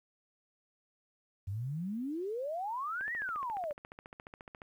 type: exponential two-way sweep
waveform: sine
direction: up then down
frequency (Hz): 91.6 to 1975.5 to 563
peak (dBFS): -34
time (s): 1.47-3.73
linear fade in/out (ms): 10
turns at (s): 3.14
type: click train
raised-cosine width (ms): 0.5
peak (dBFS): -32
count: 24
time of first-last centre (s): 3.01-4.618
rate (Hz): 14.3
effects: 11-bit